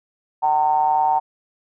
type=ring-modulated tone; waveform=triangle; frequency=74.8 Hz; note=D2; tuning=32 cents sharp; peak=-10 dBFS; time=0.42-1.2 s; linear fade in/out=20 ms; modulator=837 Hz; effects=none